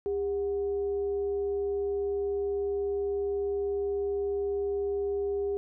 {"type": "tone with frequency modulation", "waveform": "sine", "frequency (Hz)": 401.8, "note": "G4", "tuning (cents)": 43, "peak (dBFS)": -27, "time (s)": [0.06, 5.57], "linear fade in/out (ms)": 0, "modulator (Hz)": 334, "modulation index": 0.22, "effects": []}